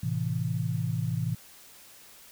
sine chord, A minor, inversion none, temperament equal with one note detuned, 110 / 130.81 / 163.96 Hz, A2 / C3 / E3, 0 / 0 / -9 cents, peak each -31 dBFS, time 0.03-1.35 s, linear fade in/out 5 ms, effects white hiss -52 dBFS RMS until 2.31 s

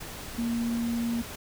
sine tone in noise, 233.9 Hz, A#3, 6 cents sharp, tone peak -26 dBFS, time 0.38-1.22 s, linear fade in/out 10 ms, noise pink, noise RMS -40 dBFS, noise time 0-1.36 s, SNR +11 dB, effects none

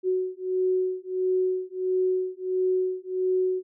sine beating tone pair, 370 / 371.5 Hz, F#4 / F#4, 0 / +7 cents, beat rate 1.5 Hz, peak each -26 dBFS, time 0.03-3.63 s, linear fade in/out 50 ms, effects none

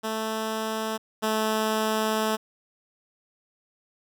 10% pulse tone pair in turn, 220 / 217.9 Hz, A3 / A3, 0 / -17 cents, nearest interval unison, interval 17 cents, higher first, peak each -19 / -15 dBFS, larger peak second, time 0.03-0.98 / 1.22-2.37 s, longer second, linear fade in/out 20 ms, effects none

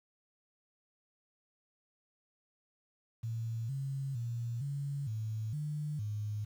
sine tone with pitch steps, 114 / 136.2 / 117.9 / 141.1 / 109.6 / 149.7 / 105.5 Hz, A#2 / C#3 / A#2 / C#3 / A2 / D3 / G#2, -38 / -30 / +20 / +31 / -6 / +33 / +28 cents, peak -34 dBFS, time 3.23-6.45 s, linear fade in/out 10 ms, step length 460 ms, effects 10-bit

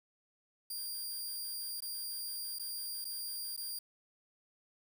15% pulse tone with dropouts, 4782 Hz, D8, 30 cents sharp, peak -32 dBFS, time 0.7-3.79 s, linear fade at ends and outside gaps 5 ms, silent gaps 1.805-1.821 / 2.587-2.595 / 3.045-3.051 / 3.565-3.575 s, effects 10-bit

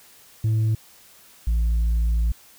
sine tone pair in turn, 110 / 56.58 Hz, A2 / A1, 0 / +49 cents, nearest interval octave, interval 1151 cents, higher first, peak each -15 dBFS, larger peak neither, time 0.44-0.75 / 1.47-2.32 s, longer second, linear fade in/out 5 ms, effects tanh soft clip ceiling -17 dBFS + white hiss -51 dBFS RMS until 2.58 s

